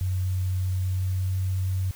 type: tone with pitch glide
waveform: sine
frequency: 92.6 to 93.78 Hz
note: F#2 to F#2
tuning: +2 to +24 cents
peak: -23 dBFS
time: 0.01-1.91 s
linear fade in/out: 0 ms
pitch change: +22 cents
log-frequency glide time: 0.67-1.34 s
effects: white hiss -48 dBFS RMS until 1.95 s